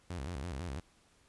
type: tone with vibrato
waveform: sawtooth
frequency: 77 Hz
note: D#2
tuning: 17 cents flat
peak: -34 dBFS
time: 0.1-0.8 s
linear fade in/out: 5 ms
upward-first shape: square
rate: 6 Hz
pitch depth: 240 cents each way
effects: pink hiss -67 dBFS RMS until 1.28 s + resampled to 24000 Hz